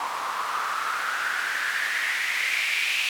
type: noise with band-pass filter sweep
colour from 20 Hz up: white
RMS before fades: -27 dBFS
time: 0-3.09 s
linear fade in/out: 2 ms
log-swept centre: 1000 to 2600 Hz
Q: 5.1
effects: none